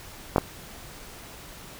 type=clicks; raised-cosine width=1 ms; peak=-5 dBFS; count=2; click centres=0.361 / 0.382 s; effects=pink hiss -44 dBFS RMS until 1.79 s